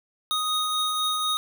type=tone pair together; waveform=square; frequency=1247 / 3737 Hz; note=D#6 / A#7; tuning=+3 / +4 cents; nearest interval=octave + perfect fifth; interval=1901 cents; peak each=-27 dBFS; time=0.31-1.37 s; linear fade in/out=0 ms; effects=9-bit